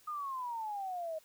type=exponential sweep; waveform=sine; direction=down; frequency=1244.5 to 622.3 Hz; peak=-36 dBFS; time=0.07-1.19 s; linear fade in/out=10 ms; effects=white hiss -64 dBFS RMS until 1.24 s